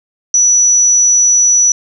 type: tone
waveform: sine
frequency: 5910 Hz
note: F#8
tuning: 3 cents flat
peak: -6 dBFS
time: 0.34-1.72 s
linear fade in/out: 2 ms
effects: none